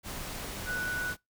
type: tone in noise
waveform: sine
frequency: 1480 Hz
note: F#6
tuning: in tune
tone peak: -31 dBFS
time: 0.65-1.15 s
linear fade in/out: 50 ms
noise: pink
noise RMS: -39 dBFS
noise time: 0.03-1.17 s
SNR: +5 dB
effects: noise-tail reverb RT60 0.2 s tail -25 dB re dry